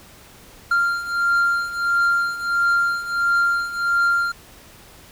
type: beating tone pair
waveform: triangle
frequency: 1390 / 1391.5 Hz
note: F6 / F6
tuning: -9 / -7 cents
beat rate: 1.5 Hz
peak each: -21 / -17 dBFS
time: 0.71-4.32 s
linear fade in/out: 5 ms
effects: pink hiss -46 dBFS RMS until 5.11 s